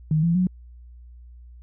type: tone with pitch steps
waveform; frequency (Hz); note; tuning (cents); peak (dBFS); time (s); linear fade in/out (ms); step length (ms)
sine; 155.56 / 168.66 / 182.87; D#3 / E3 / F#3; 0 / +40 / -20; -17; 0.11-0.47; 2; 120
effects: added 60 Hz sine -42 dBFS peak until 1.62 s